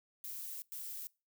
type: noise bursts at uneven times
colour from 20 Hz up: violet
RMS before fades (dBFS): -44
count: 2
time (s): 0.24-0.62 / 0.72-1.07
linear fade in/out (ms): 0
effects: noise-tail reverb RT60 0.3 s tail -24 dB re dry